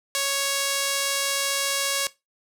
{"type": "tone with band-pass filter", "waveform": "sawtooth", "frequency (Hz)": 554.4, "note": "C#5", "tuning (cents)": 0, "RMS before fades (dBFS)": -25, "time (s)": [0.15, 2.07], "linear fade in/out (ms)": 0, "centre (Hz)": 7200, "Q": 0.6, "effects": ["noise-tail reverb RT60 0.2 s tail -18 dB re dry"]}